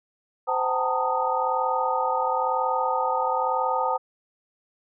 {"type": "tone cluster", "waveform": "sine", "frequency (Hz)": [515, 762, 877, 918, 1241], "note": ["C5", "G5", "A5", "A#5", "D#6"], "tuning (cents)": [-28, -49, -6, -27, -5], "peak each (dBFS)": -28, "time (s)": [0.47, 3.98], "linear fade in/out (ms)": 20, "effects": []}